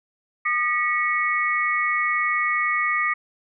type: tone cluster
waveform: sine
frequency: 1219 / 1930 / 2211 Hz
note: D#6 / B6 / C#7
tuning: -36 / -40 / -5 cents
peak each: -24 dBFS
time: 0.45-3.14 s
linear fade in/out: 10 ms
effects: none